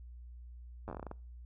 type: slowing click train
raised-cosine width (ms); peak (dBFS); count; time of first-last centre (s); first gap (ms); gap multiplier
1; -28; 11; 0.88-1.114; 9; 1.2
effects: noise-tail reverb RT60 0.4 s tail -25 dB re dry + added 60 Hz sine -47 dBFS peak until 1.45 s